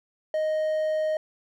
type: tone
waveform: triangle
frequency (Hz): 622.3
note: D#5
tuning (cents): 0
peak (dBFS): -21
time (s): 0.34-1.17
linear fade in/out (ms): 2
effects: none